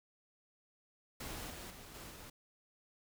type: noise with level steps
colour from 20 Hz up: pink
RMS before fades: -45 / -48 / -53 / -50 / -52 dBFS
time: 1.2-2.3 s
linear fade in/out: 5 ms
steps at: 1.5 / 1.7 / 1.94 / 2.1 s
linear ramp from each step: 5 ms
effects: none